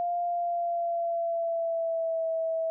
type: tone with pitch glide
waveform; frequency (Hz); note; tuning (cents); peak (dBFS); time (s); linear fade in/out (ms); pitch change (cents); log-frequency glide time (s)
sine; 698.5 to 651.7; F5 to E5; 0 to -20; -26; 0-2.7; 0; -120; 0.23-2.28
effects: none